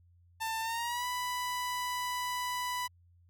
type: tone with pitch glide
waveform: sawtooth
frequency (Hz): 893 to 990.8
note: A5 to B5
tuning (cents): +25 to +5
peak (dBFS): -29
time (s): 0.4-2.88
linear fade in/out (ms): 20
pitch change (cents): +180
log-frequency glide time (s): 0.61-1.06
effects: added 87 Hz sine -60 dBFS peak until 3.29 s